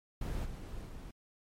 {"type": "noise with level steps", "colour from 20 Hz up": "brown", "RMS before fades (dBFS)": [-36, -43, -45], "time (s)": [0.21, 1.11], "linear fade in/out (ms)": 5, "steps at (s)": [0.44, 0.85], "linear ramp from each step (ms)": 20, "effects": ["MP3 64 kbps"]}